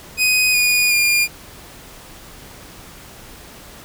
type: tone with pitch steps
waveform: sawtooth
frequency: 2500 / 2456 / 2412 Hz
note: D#7 / D#7 / D7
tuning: +8 / -23 / +46 cents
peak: -10 dBFS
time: 0.17-1.28 s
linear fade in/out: 50 ms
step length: 370 ms
effects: pink hiss -40 dBFS RMS until 3.84 s